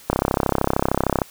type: click train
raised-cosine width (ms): 1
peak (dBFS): -3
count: 38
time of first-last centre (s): 0.1-1.218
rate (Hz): 33.1
effects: white hiss -46 dBFS RMS until 1.3 s